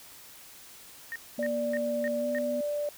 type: tone bursts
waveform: sine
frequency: 1839 Hz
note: A#6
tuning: 24 cents flat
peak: -33 dBFS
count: 5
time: 1.12-2.385 s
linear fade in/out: 0 ms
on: 37 ms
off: 270 ms
type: tone with pitch glide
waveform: sine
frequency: 238 to 245.4 Hz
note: A#3 to B3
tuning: +36 to -11 cents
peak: -33 dBFS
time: 1.38-2.61 s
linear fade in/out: 5 ms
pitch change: +53 cents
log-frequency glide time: 2.19-2.25 s
type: tone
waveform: sine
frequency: 587.3 Hz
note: D5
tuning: in tune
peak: -28 dBFS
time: 1.39-2.89 s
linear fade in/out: 2 ms
effects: white hiss -50 dBFS RMS until 2.97 s